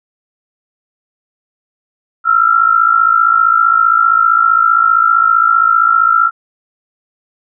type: tone pair together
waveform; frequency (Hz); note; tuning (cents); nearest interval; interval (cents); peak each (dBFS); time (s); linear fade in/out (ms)
sine; 1323.7 / 1379; E6 / F6; +7 / -22; minor second; 71; -10; 2.24-6.31; 50
effects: none

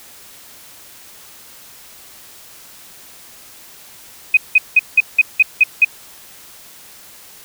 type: tone bursts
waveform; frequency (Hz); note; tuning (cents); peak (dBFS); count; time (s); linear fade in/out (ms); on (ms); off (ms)
sine; 2509; D#7; +14; -5; 8; 4.34-5.848; 5; 31; 180
effects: white hiss -41 dBFS RMS until 7.44 s

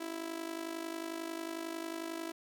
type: tone with amplitude modulation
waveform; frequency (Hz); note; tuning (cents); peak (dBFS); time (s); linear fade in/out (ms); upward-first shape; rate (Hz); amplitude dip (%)
sawtooth; 330; E4; +2; -31; 0-2.32; 10; sine; 51.1; 75
effects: none

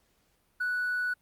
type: tone with hard clipping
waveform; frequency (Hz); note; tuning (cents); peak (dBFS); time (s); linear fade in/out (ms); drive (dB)
triangle; 1478; F#6; -2; -27; 0.6-1.14; 10; 2
effects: pink hiss -70 dBFS RMS until 1.21 s + Opus 48 kbps

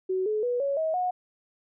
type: tone with pitch steps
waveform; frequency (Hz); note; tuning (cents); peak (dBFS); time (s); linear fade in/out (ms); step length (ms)
sine; 374.5 / 427.7 / 488.5 / 557.9 / 637.1 / 727.7; F#4 / A4 / B4 / C#5 / D#5 / F#5; +21 / -49 / -19 / +11 / +41 / -29; -24; 0.09-1.11; 10; 170
effects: none

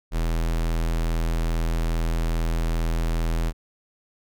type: tone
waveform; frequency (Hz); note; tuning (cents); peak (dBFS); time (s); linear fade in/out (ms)
square; 41.2; E1; 0; -22; 0.11-3.53; 50
effects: none

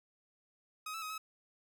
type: tone with pitch steps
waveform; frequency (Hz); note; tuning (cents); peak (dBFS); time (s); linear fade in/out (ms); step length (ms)
sawtooth; 1260 / 1315 / 1262 / 1287; D#6 / E6 / D#6 / E6; +21 / -5 / +24 / -42; -36; 0.86-1.18; 5; 80
effects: none

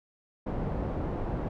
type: low-pass noise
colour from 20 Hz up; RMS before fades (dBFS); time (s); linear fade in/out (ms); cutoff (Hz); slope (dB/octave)
pink; -32; 0.46-1.49; 10; 690; 12
effects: none

